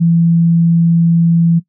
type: tone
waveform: sine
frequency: 167.8 Hz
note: E3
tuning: 31 cents sharp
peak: -7 dBFS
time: 0-1.6 s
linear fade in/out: 20 ms
effects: noise-tail reverb RT60 0.1 s tail -18 dB re dry